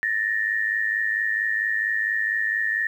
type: tone pair together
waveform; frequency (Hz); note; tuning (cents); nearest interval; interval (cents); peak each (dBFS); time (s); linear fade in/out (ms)
sine; 1760.3 / 1864.7; A6 / A#6; 0 / 0; minor second; 100; -24; 0.03-2.87; 0
effects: 9-bit